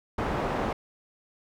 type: low-pass noise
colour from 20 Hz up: white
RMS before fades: -29 dBFS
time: 0.18-0.73 s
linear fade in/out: 5 ms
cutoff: 850 Hz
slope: 12 dB/octave
effects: none